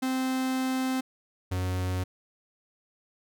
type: tone pair in turn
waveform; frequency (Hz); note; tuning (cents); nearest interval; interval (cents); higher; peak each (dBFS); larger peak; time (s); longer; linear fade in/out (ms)
45% pulse; 260 / 91.92; C4 / F#2; -11 / -11; octave + tritone; 1800; first; -26 / -27; first; 0.02-1.01 / 1.51-2.04; first; 10
effects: none